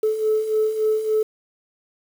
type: beating tone pair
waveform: sine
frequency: 430.8 / 434.3 Hz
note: A4 / A4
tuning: -37 / -23 cents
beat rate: 3.5 Hz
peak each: -24 / -18 dBFS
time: 0.03-1.23 s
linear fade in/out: 5 ms
effects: tanh soft clip ceiling -12 dBFS + 7-bit